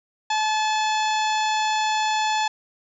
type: harmonic tone with a mistuned harmonic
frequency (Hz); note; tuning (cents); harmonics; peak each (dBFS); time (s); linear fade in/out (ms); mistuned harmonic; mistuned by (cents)
863; A5; -34; 1 / 2 / 3 / 4 / 5 / 6 / 7 / 8; -21 / -30 / -31 / -31 / -34 / -39 / -41 / -37; 0.3-2.48; 5; 8; +34
effects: none

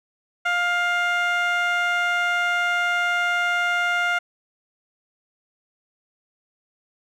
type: tone with band-pass filter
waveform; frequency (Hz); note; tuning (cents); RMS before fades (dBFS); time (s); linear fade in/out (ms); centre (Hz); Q
15% pulse; 704; F5; +14; -22; 0.45-4.19; 10; 1400; 1.2
effects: none

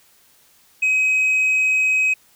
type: tone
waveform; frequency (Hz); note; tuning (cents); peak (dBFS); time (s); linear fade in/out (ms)
sine; 2534; D#7; +31; -12; 0.82-2.14; 10
effects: tanh soft clip ceiling -14 dBFS + white hiss -55 dBFS RMS until 2.35 s

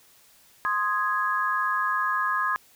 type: chord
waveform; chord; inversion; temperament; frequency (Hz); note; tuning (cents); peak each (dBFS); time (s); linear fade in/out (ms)
sine; Ab major; first; equal; 1046.5 / 1244.5 / 1661.2; C6 / Eb6 / Ab6; 0 / 0 / 0; -27; 0.65-2.56; 0
effects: white hiss -57 dBFS RMS until 2.75 s

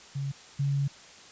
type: tone pair in turn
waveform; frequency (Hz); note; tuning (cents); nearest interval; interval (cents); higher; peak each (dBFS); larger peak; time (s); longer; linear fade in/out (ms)
sine; 138.59 / 140.12; C#3 / C#3; 0 / +19; unison; 19; second; -29 / -24; second; 0.15-0.32 / 0.59-0.88; second; 10
effects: white hiss -50 dBFS RMS until 1.31 s + resampled to 16000 Hz

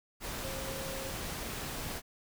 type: tone in noise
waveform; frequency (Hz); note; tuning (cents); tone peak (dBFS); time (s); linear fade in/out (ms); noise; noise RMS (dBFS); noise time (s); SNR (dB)
sine; 536; C5; +42; -42; 0.39-1.14; 50; pink; -39; 0.2-2.02; -6
effects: none

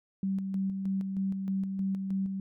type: tone with tremolo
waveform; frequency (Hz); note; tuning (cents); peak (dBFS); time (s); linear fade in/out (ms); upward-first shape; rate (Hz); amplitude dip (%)
sine; 193; G3; -27; -27; 0.23-2.4; 2; square; 3.2; 40
effects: none

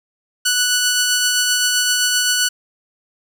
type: tone with tremolo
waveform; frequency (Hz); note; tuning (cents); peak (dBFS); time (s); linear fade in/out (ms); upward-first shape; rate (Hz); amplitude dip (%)
10% pulse; 1480; F#6; 0; -5; 0.45-2.49; 10; triangle; 7.7; 30
effects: none

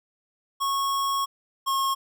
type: tone pair in turn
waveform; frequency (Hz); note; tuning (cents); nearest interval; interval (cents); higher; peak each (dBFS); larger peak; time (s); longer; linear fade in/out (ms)
square; 1100 / 1083.6; C#6 / C#6; -14 / -40; unison; 26; first; -24 / -23; second; 0.6-1.26 / 1.66-1.95; first; 20
effects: none

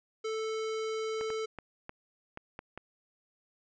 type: tone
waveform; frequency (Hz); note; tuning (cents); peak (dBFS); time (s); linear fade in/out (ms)
square; 440; A4; 0; -33; 0.24-1.46; 10
type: clicks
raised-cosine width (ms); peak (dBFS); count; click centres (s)
0.5; -26; 7; 1.211 / 1.303 / 1.587 / 1.894 / 2.374 / 2.591 / 2.776
effects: resampled to 16000 Hz

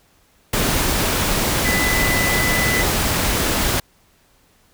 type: tone in noise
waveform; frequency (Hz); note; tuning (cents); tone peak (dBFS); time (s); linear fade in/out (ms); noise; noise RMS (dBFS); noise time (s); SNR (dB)
sine; 2000; B6; +21; -20; 1.65-2.83; 5; pink; -19; 0.53-3.8; -4
effects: pink hiss -57 dBFS RMS until 4.73 s

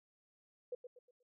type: tone with echo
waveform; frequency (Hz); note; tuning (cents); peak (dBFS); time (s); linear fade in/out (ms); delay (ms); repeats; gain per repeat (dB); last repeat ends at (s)
sine; 493.9; B4; 0; -38; 0.72-0.75; 5; 120; 4; -9; 1.23
effects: none

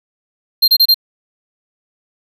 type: tone bursts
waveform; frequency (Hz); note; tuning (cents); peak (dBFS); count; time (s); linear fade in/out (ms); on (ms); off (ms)
square; 4186; C8; 0; -7; 4; 0.62-0.944; 10; 60; 28
effects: none

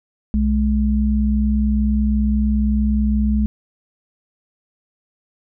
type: tone pair together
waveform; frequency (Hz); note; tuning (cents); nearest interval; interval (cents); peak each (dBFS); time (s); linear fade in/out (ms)
sine; 63 / 211.9; B1 / G#3; +35 / +35; octave + major sixth; 2100; -17; 0.34-3.46; 0
effects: none

